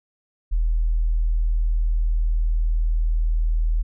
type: tone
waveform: sine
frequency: 40.04 Hz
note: E1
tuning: 50 cents flat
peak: -17 dBFS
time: 0.51-3.83 s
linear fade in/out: 20 ms
effects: none